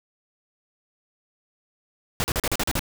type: noise bursts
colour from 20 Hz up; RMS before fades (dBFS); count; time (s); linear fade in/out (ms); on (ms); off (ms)
pink; -24; 8; 2.2-2.793; 0; 40; 39
effects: none